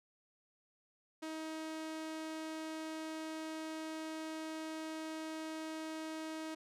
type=tone; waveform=sawtooth; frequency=316.6 Hz; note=D#4; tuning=30 cents sharp; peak=-37 dBFS; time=1.22-6.55 s; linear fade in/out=10 ms; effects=low-pass 10000 Hz 12 dB/octave